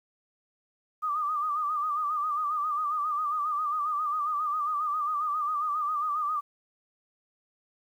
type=tone with vibrato; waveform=sine; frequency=1205 Hz; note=D6; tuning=44 cents sharp; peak=-26 dBFS; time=1.02-6.41 s; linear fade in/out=20 ms; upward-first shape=sine; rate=7.4 Hz; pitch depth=76 cents each way; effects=10-bit